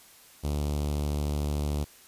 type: tone with notch filter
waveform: sawtooth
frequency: 73.4 Hz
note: D2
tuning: in tune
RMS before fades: -29 dBFS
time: 0.43-1.85 s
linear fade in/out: 20 ms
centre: 1700 Hz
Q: 0.66
effects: white hiss -54 dBFS RMS until 2.07 s + resampled to 32000 Hz